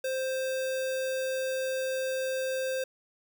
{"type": "tone with sample-and-hold", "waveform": "sine", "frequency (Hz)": 523.3, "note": "C5", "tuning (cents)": 0, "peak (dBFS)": -28, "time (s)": [0.04, 2.84], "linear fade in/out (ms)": 5, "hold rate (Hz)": 2100, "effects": []}